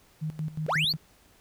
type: tone with tremolo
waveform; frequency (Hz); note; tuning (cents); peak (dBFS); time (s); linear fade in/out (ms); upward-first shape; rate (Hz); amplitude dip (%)
sine; 155.56; D#3; 0; -28; 0.21-0.97; 20; square; 5.5; 80
type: linear sweep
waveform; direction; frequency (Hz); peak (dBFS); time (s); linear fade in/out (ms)
triangle; up; 349.2 to 4715; -22; 0.68-0.93; 10
effects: pink hiss -60 dBFS RMS until 1.4 s